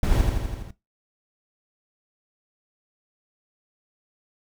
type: noise with echo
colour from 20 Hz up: brown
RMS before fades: -21 dBFS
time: 0.03-0.21 s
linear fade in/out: 2 ms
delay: 83 ms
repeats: 6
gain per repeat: -3 dB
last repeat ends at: 0.708 s
effects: noise-tail reverb RT60 0.2 s tail -17 dB re dry